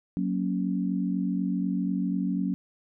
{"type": "chord", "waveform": "sine", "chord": "F# major", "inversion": "none", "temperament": "equal", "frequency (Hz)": [185, 233.1, 277.2], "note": ["F#3", "A#3", "C#4"], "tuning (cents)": [0, 0, 0], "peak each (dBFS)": [-27, -32, -30], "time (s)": [0.17, 2.54], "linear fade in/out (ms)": 0, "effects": []}